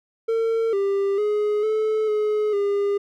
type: tone with pitch steps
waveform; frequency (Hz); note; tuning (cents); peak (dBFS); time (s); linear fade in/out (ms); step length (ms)
triangle; 453.2 / 396.2 / 419 / 434.1 / 424.1 / 403.8; A#4 / G4 / G#4 / A4 / G#4 / G#4; -49 / +18 / +15 / -23 / +36 / -49; -17; 0.28-2.98; 10; 450
effects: none

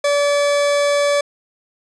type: tone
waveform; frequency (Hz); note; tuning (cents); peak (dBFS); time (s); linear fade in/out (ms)
40% pulse; 575; D5; -37; -13; 0.04-1.21; 5
effects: resampled to 22050 Hz + 8-bit

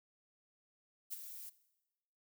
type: noise with ADSR envelope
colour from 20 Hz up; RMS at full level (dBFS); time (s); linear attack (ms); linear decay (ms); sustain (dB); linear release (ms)
violet; -40; 1.1-1.5; 31; 19; -9; 13
effects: noise-tail reverb RT60 1.0 s tail -18 dB re dry

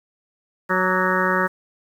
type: harmonic tone with a mistuned harmonic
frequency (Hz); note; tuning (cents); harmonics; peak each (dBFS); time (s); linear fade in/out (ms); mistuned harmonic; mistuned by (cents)
185; F#3; 0; 1 / 2 / 3 / 5 / 6 / 7 / 8 / 9 / 10; -26 / -26 / -26 / -26 / -26 / -26 / -26 / -26 / -26; 0.69-1.48; 20; 6; +44
effects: 8-bit

